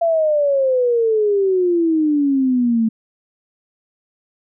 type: exponential sweep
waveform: sine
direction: down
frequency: 682 to 220 Hz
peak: -13 dBFS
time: 0.01-2.89 s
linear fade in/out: 10 ms
effects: none